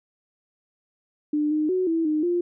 sine tone with pitch steps, 298.9 / 306 / 369.8 / 328 / 306.4 / 349.9 Hz, D4 / D#4 / F#4 / E4 / D#4 / F4, +31 / -29 / -1 / -9 / -27 / +3 cents, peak -20 dBFS, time 1.33-2.41 s, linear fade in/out 5 ms, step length 180 ms, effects none

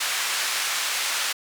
pink band-pass noise, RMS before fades -26 dBFS, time 0-1.33 s, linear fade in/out 10 ms, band 1400 to 9800 Hz, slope 12 dB/octave, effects none

